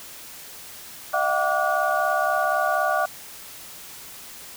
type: tone cluster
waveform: sine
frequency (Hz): 615 / 692 / 756 / 1158 / 1450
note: D#5 / F5 / F#5 / D6 / F#6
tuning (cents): -20 / -16 / +37 / -25 / -35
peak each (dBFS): -26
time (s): 1.13-3.06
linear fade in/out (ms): 10
effects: white hiss -41 dBFS RMS until 4.56 s